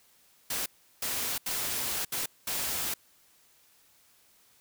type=noise bursts at uneven times; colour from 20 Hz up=white; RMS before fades=-32 dBFS; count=5; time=0.5-0.66 / 1.02-1.38 / 1.46-2.05 / 2.12-2.26 / 2.47-2.94 s; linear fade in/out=5 ms; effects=white hiss -63 dBFS RMS until 4.6 s